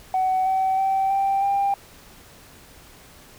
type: tone with pitch steps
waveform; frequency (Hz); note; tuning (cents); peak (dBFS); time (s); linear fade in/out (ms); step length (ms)
sine; 751 / 761.9 / 773 / 784.2 / 795.7; F#5 / G5 / G5 / G5 / G5; +26 / -49 / -24 / 0 / +26; -17; 0.14-1.74; 2; 320
effects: tanh soft clip ceiling -15 dBFS + pink hiss -48 dBFS RMS until 3.38 s